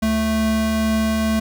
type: tone pair together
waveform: square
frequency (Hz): 72.61 / 220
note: D2 / A3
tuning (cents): -19 / 0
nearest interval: octave + perfect fifth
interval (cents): 1919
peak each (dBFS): -27 / -18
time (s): 0.02-1.4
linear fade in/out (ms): 10
effects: none